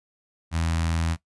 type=tone with notch filter; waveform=sawtooth; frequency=82.41 Hz; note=E2; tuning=in tune; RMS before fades=-25 dBFS; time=0.51-1.17 s; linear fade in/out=50 ms; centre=430 Hz; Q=0.87; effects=noise-tail reverb RT60 0.1 s tail -17 dB re dry + resampled to 24000 Hz